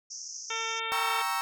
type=band-pass noise; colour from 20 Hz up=white; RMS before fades=-41 dBFS; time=0.1-0.8 s; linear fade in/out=10 ms; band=5300 to 6500 Hz; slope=96 dB/octave
type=harmonic tone; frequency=451.2 Hz; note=A4; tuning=44 cents sharp; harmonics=1 / 2 / 3 / 4 / 5 / 6 / 7 / 8; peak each=-42 / -39 / -36 / -42 / -37 / -40 / -41 / -39 dBFS; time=0.5-1.22 s; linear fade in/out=5 ms
type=chord; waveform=35% pulse; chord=G diminished seventh; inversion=none; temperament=equal; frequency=784 / 932.3 / 1108.7 / 1318.5 Hz; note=G5 / Bb5 / Db6 / Fb6; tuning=0 / 0 / 0 / 0 cents; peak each=-34 / -31 / -33 / -31 dBFS; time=0.92-1.41 s; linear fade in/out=0 ms
effects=none